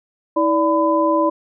sine tone cluster, 322.2 / 582 / 1005 Hz, E4 / D5 / B5, -39 / -16 / +30 cents, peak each -18 dBFS, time 0.36-1.3 s, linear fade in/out 10 ms, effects none

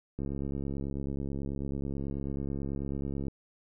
click train, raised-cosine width 3 ms, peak -23 dBFS, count 215, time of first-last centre 0.19-3.282 s, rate 69.2 Hz, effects none

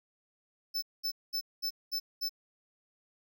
square tone bursts, 5274 Hz, E8, in tune, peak -31 dBFS, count 6, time 0.74-2.294 s, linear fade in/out 20 ms, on 84 ms, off 210 ms, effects none

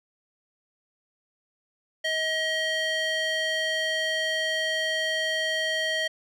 square tone with band-pass filter, 634 Hz, D#5, 32 cents sharp, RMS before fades -27 dBFS, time 2.04-6.08 s, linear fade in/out 10 ms, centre 2600 Hz, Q 1.6, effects none

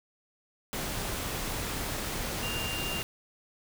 sine tone in noise, 2794 Hz, F7, in tune, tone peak -35 dBFS, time 2.43-3.02 s, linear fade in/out 0 ms, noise pink, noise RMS -34 dBFS, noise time 0.73-3.03 s, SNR -4 dB, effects none

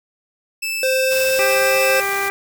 sawtooth tone, 2634 Hz, E7, 2 cents flat, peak -18 dBFS, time 0.62-2.01 s, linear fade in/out 10 ms
square tone with pitch glide, 521 to 526.4 Hz, C5 to C5, -7 to +10 cents, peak -17 dBFS, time 0.83-2 s, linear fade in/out 2 ms, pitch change +17 cents, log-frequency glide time 0.94-1.67 s
white noise, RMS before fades -29 dBFS, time 1.1-2.3 s, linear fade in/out 20 ms
harmonic tone, 395.5 Hz, G4, 15 cents sharp, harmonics 1 / 2 / 3 / 4 / 5 / 6, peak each -26 / -26 / -26 / -26 / -26 / -26 dBFS, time 1.39-2.3 s, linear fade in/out 0 ms
effects none

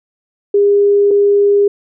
sine tone pair in turn, 405.4 / 405.4 Hz, G#4 / G#4, -42 / -42 cents, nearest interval unison, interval 0 cents, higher neither, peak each -7 dBFS, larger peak neither, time 0.54-1.11 / 1.11-1.68 s, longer neither, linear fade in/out 5 ms, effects none

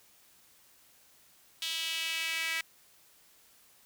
sawtooth tone with high-pass filter sweep, 326 Hz, E4, 19 cents flat, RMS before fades -34 dBFS, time 1.62-2.61 s, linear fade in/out 2 ms, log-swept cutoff 3300 to 2100 Hz, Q 3.1, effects white hiss -62 dBFS RMS until 3.85 s

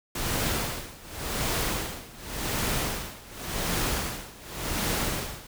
pink noise with tremolo, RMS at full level -27 dBFS, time 0.15-5.47 s, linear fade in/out 5 ms, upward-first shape sine, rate 0.89 Hz, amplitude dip 90%, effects none

